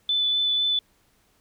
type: tone with vibrato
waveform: sine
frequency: 3496 Hz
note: A7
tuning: 12 cents flat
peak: -20 dBFS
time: 0.09-0.79 s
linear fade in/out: 2 ms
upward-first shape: sine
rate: 4 Hz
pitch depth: 10 cents each way
effects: pink hiss -64 dBFS RMS until 1.4 s

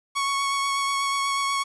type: tone with vibrato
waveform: sawtooth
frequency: 1108.7 Hz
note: C#6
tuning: in tune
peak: -19 dBFS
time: 0.15-1.64 s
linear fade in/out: 20 ms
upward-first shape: triangle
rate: 8.2 Hz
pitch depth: 17 cents each way
effects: resampled to 24000 Hz + 9-bit

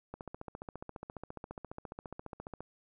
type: click train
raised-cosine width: 1 ms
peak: -28 dBFS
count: 37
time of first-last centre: 0.14-2.606 s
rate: 14.6 Hz
effects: none

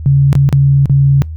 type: tone with dropouts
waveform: sine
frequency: 138.59 Hz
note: C#3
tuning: in tune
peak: -5 dBFS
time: 0.06-1.22 s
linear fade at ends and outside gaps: 0 ms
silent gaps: 0.329-0.353 / 0.49-0.527 / 0.857-0.897 s
effects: noise-tail reverb RT60 0.2 s tail -26 dB re dry + added 79 Hz sine -21 dBFS peak until 1.36 s

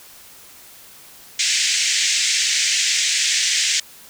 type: band-pass noise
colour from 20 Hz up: white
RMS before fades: -19 dBFS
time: 1.39-3.8 s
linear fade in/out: 5 ms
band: 1800 to 7700 Hz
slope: 48 dB/octave
effects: white hiss -44 dBFS RMS until 4.09 s

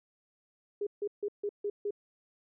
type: tone bursts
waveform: sine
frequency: 410 Hz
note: G#4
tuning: 22 cents flat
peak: -30 dBFS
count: 6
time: 0.81-1.908 s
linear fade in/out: 5 ms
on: 58 ms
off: 150 ms
effects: none

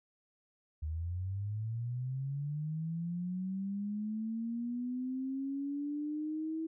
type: linear sweep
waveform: sine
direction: up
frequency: 75.2 to 324.2 Hz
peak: -34 dBFS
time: 0.82-6.67 s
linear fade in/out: 10 ms
effects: none

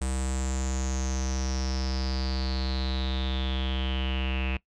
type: tone with low-pass filter sweep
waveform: square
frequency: 65.41 Hz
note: C2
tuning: in tune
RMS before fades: -29 dBFS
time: 0.01-4.57 s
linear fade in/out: 5 ms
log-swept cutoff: 8400 to 2600 Hz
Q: 9.8
effects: noise-tail reverb RT60 0.1 s tail -20 dB re dry

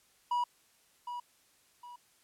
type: tone with echo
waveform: triangle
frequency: 970 Hz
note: B5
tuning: 31 cents flat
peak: -26 dBFS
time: 0.31-0.44 s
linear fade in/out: 5 ms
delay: 760 ms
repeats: 2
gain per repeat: -9 dB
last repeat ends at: 1.96 s
effects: white hiss -67 dBFS RMS until 2.23 s + low-pass 12000 Hz 12 dB/octave

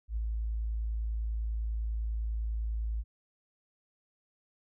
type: tone with ADSR envelope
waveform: sine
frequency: 55 Hz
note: A1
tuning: in tune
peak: -28 dBFS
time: 0.08-3.04 s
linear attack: 88 ms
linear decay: 8 ms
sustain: -2 dB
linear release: 43 ms
effects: none

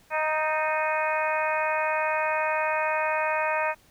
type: harmonic tone with a mistuned harmonic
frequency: 311.2 Hz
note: D#4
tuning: in tune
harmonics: 2 / 3 / 4 / 5 / 6 / 7 / 8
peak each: -28 / -28 / -33 / -33 / -34 / -36 / -32 dBFS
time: 0.1-3.75 s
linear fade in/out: 50 ms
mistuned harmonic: 6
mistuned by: -33 cents
effects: pink hiss -59 dBFS RMS until 3.9 s

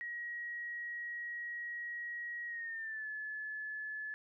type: tone with pitch glide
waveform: sine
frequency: 1900 to 1722.3 Hz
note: A#6 to A6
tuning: +33 to -37 cents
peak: -39 dBFS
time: 0.01-4.14 s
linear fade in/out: 0 ms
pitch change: -170 cents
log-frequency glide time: 2.47-3.08 s
effects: none

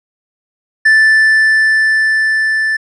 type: tone with level ramp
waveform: triangle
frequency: 1760 Hz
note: A6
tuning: in tune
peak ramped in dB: -3 to -10 dBFS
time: 0.85-2.77 s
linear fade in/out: 10 ms
effects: resampled to 22050 Hz

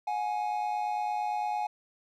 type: tone pair together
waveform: triangle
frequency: 726 / 834.8 Hz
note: F#5 / G#5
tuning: -33 / +9 cents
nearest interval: major second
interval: 242 cents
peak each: -32 / -28 dBFS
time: 0.07-1.67 s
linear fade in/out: 5 ms
effects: none

